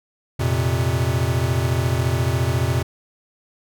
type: chord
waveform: square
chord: F suspended fourth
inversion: none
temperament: equal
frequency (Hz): 87.31 / 116.54 / 130.81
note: F2 / Bb2 / C3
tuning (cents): 0 / 0 / 0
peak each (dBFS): -24 / -23 / -23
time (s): 0.39-2.83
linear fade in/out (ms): 10
effects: none